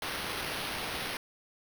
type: noise with sample-and-hold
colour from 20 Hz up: white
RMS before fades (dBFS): -36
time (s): 0.02-1.17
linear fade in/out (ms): 2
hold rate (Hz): 7350
effects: none